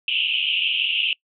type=band-pass noise; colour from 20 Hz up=white; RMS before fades=-22 dBFS; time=0.08-1.13 s; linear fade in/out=2 ms; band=2600 to 3100 Hz; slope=96 dB/octave; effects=noise-tail reverb RT60 0.1 s tail -24 dB re dry